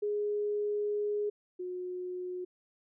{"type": "tone pair in turn", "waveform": "sine", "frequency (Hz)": [415.3, 362.6], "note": ["G#4", "F#4"], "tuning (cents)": [0, -35], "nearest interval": "major second", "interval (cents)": 235, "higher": "first", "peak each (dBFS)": [-29, -35], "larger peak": "first", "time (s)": [[0.02, 1.3], [1.59, 2.45]], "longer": "first", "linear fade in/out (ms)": 10, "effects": []}